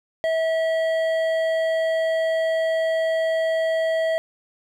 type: tone with hard clipping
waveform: sine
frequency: 648 Hz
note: E5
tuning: 30 cents flat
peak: -21 dBFS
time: 0.24-4.18 s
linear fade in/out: 0 ms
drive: 9 dB
effects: none